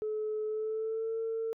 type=tone with pitch glide; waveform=sine; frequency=429.7 to 450.5 Hz; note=A4 to A4; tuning=-41 to +41 cents; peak=-30 dBFS; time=0.02-1.53 s; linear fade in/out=0 ms; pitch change=+82 cents; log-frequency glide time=0.46-1.11 s; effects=tanh soft clip ceiling -27 dBFS